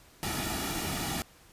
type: noise with comb filter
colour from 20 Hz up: pink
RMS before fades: -33 dBFS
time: 0.23-1.22 s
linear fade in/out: 0 ms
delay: 1.9 ms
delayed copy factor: -0.65
effects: pink hiss -57 dBFS RMS until 1.52 s + resampled to 32000 Hz